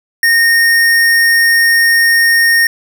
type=tone with hard clipping; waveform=sine; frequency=1845 Hz; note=A#6; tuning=18 cents flat; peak=-8 dBFS; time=0.23-2.67 s; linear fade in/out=2 ms; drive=18 dB; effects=none